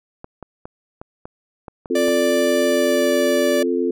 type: clicks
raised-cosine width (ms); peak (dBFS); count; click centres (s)
1; -20; 8; 0.244 / 0.427 / 0.655 / 1.015 / 1.255 / 1.682 / 1.858 / 2.083
type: chord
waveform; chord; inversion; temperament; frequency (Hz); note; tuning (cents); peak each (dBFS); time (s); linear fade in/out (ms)
sine; F major; second; equal; 261.6 / 349.2 / 440; C4 / F4 / A4; 0 / 0 / 0; -22 / -21 / -22; 1.9-3.91; 5
type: tone with pitch glide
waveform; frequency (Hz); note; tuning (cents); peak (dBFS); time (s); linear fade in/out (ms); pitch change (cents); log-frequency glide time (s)
45% pulse; 587.3 to 582.2; D5 to D5; 0 to -15; -18; 1.95-3.63; 5; -15; 2.67-3.13
effects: none